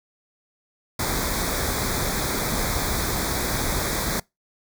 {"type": "band-stop noise", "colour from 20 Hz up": "pink", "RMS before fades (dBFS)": -25, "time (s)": [0.99, 4.2], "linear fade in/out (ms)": 5, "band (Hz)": [2400, 3400], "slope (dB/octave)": 96, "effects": ["noise-tail reverb RT60 0.2 s tail -25 dB re dry"]}